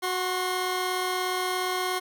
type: tone pair together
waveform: 15% pulse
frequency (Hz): 368 / 1067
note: F#4 / C6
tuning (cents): -9 / +34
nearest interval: octave + tritone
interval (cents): 1843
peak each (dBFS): -21 / -25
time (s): 0.02-2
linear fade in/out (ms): 20
effects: none